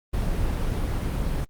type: noise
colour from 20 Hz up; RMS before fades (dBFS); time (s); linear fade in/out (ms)
brown; -25; 0.13-1.45; 10
effects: Opus 24 kbps